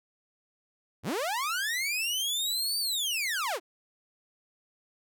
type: linear two-way sweep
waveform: sawtooth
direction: up then down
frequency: 70.1 to 4662 to 288.8 Hz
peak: -25 dBFS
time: 1.03-3.6 s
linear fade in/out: 50 ms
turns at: 2.79 s
effects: none